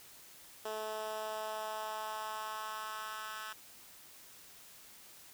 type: tone with high-pass filter sweep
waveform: 10% pulse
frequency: 216.6 Hz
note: A3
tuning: 27 cents flat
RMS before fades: -41 dBFS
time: 0.65-3.53 s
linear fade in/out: 5 ms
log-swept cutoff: 480 to 1500 Hz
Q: 2
effects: white hiss -56 dBFS RMS until 5.33 s